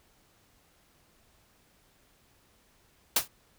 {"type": "noise with exponential decay", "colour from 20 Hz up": "white", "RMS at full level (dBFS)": -19, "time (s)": [3.16, 3.28], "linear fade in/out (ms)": 5, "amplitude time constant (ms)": 26, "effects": ["pink hiss -65 dBFS RMS until 3.58 s"]}